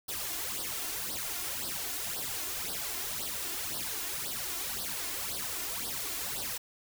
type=noise with flanger; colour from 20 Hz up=white; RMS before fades=-36 dBFS; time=0.08-6.58 s; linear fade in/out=10 ms; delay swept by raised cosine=0.21 to 2.91 ms; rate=1.9 Hz; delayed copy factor=+0.8; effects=none